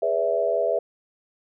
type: chord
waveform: sine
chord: E dominant seventh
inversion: first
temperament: equal with one note detuned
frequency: 415.3 / 493.9 / 573.6 / 659.3 Hz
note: G#4 / B4 / D5 / E5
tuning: 0 / 0 / -41 / 0 cents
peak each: -28 / -26 / -27 / -23 dBFS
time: 0.02-0.79 s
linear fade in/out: 5 ms
effects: none